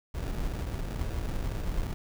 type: noise with sample-and-hold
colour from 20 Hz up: brown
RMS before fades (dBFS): -32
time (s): 0.14-1.94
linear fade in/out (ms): 5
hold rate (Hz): 1050
effects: none